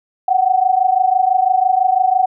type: tone pair together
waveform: sine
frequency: 736 / 762 Hz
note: F#5 / G5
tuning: -9 / -49 cents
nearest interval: minor second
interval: 60 cents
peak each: -14 dBFS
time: 0.28-2.26 s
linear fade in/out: 5 ms
effects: none